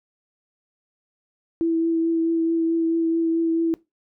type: tone with vibrato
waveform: sine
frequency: 329.6 Hz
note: E4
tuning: in tune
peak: -18 dBFS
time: 1.61-3.74 s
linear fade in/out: 0 ms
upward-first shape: triangle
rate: 4.6 Hz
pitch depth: 17 cents each way
effects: noise-tail reverb RT60 0.2 s tail -20 dB re dry